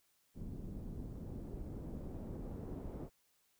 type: noise with low-pass filter sweep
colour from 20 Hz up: pink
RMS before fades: -45 dBFS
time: 0.34-3.1 s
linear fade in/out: 50 ms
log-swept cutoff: 240 to 480 Hz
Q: 0.87
effects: white hiss -75 dBFS RMS until 3.59 s